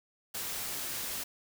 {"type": "noise", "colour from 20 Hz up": "white", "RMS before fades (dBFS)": -37, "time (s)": [0.34, 1.24], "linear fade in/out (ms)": 10, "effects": []}